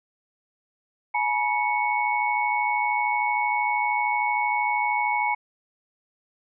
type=tone cluster; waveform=sine; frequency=847 / 960 / 2217 Hz; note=G#5 / B5 / C#7; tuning=+34 / -49 / 0 cents; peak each=-25 / -26 / -26 dBFS; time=1.14-5.35 s; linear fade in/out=10 ms; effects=none